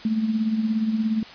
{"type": "tone with tremolo", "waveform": "sine", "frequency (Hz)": 220, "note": "A3", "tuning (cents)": 0, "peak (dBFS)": -17, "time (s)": [0.05, 1.23], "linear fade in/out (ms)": 2, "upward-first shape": "triangle", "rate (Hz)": 17, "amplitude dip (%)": 65, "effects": ["white hiss -42 dBFS RMS until 1.34 s", "resampled to 11025 Hz"]}